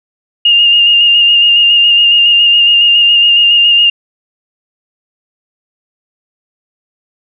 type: tone with vibrato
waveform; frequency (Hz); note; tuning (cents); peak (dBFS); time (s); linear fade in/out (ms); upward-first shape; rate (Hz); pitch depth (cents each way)
sine; 2826; F7; +20; -4; 0.45-3.9; 5; square; 7.2; 18
effects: none